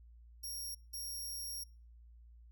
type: tone bursts at uneven times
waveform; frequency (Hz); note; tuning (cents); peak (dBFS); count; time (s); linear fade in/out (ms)
15% pulse; 5588; F8; 0; -35; 2; 0.43-0.75 / 0.93-1.64; 10
effects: noise-tail reverb RT60 0.4 s tail -26 dB re dry + added 58 Hz sine -55 dBFS peak until 2.51 s